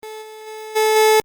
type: tone with level steps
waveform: 30% pulse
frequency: 434.2 Hz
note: A4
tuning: 23 cents flat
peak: -28 / -32 / -28 / -11 / -8 dBFS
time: 0.03-1.2 s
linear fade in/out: 0 ms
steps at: 0.21 / 0.46 / 0.75 / 0.95 s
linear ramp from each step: 20 ms
effects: Opus 32 kbps